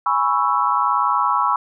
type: chord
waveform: sine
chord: C# minor seventh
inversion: second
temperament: equal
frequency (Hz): 830.6 / 987.8 / 1108.7 / 1318.5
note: G#5 / B5 / C#6 / E6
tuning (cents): 0 / 0 / 0 / 0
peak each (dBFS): -24 / -20 / -20 / -21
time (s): 0.06-1.56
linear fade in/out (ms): 2
effects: none